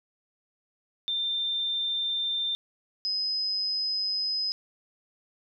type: tone pair in turn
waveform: sine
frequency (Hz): 3586 / 5049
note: A7 / D#8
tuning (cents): +32 / +25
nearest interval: tritone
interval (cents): 593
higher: second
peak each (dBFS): -26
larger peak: neither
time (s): 1.08-2.55 / 3.05-4.52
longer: neither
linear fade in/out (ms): 0
effects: none